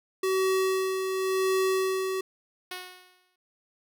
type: tone with tremolo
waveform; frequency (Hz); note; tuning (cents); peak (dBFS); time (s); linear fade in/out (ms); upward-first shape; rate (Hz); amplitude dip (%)
square; 379; F#4; +42; -23; 0.23-2.21; 5; sine; 0.92; 45
type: tone with exponential decay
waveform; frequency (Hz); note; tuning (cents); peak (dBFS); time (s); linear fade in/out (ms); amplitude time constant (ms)
5% pulse; 365.4; F#4; -22; -22; 2.71-3.36; 5; 140
effects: none